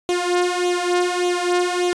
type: tone with flanger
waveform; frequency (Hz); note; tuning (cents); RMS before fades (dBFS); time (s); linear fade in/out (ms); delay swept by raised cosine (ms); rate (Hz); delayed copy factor
sawtooth; 355.8; F4; +32; -20; 0.09-1.93; 0; 0.29 to 2.79; 1.7; +0.7
effects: resampled to 22050 Hz